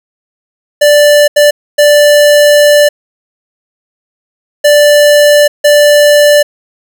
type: tone bursts at uneven times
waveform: square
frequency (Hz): 587.3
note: D5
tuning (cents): 0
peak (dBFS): -3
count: 5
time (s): 0.81-1.28 / 1.36-1.51 / 1.78-2.89 / 4.64-5.48 / 5.64-6.43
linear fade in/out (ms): 10
effects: none